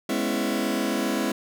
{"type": "chord", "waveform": "sawtooth", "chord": "C# minor seventh", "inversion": "second", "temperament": "just", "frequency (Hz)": [207.9, 249.5, 277.2, 332.6], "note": ["G#3", "B3", "C#4", "E4"], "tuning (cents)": [2, 18, 0, 16], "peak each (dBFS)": -25, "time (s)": [0.09, 1.32], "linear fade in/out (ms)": 5, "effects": []}